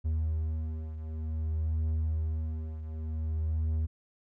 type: beating tone pair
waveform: triangle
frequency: 78.7 / 79.24 Hz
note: D#2 / D#2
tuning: +20 / +32 cents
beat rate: 0.54 Hz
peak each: -28 / -34 dBFS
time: 0.04-3.87 s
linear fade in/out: 20 ms
effects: none